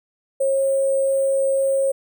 sine tone with sample-and-hold, 542 Hz, C#5, 39 cents flat, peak -16 dBFS, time 0.4-1.92 s, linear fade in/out 10 ms, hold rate 8820 Hz, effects none

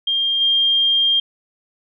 sine tone with level steps, 3205 Hz, G7, 38 cents sharp, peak -16 / -13 dBFS, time 0.07-1.2 s, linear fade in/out 5 ms, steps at 0.4 s, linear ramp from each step 20 ms, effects none

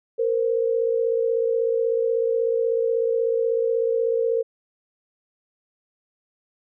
sine tone pair together, 459.7 / 516 Hz, A#4 / C5, -24 / -24 cents, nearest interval major second, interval 200 cents, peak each -20 / -25 dBFS, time 0.18-4.43 s, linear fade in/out 20 ms, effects none

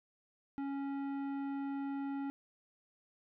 sine tone with tanh clipping, 277.2 Hz, C#4, in tune, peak -38 dBFS, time 0.58-2.3 s, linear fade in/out 0 ms, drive 13 dB, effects none

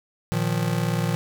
square chord, Bb suspended fourth, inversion none, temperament just, 116.54 / 155.39 / 174.81 Hz, Bb2 / Eb3 / F3, 0 / -2 / +2 cents, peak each -27 dBFS, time 0.32-1.15 s, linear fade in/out 0 ms, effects none

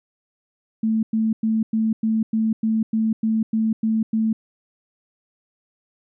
sine tone bursts, 221.1 Hz, A3, 9 cents sharp, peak -17 dBFS, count 12, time 0.83-4.33 s, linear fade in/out 5 ms, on 200 ms, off 100 ms, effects none

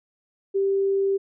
sine tone, 392 Hz, G4, in tune, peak -19 dBFS, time 0.54-1.18 s, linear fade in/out 20 ms, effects none

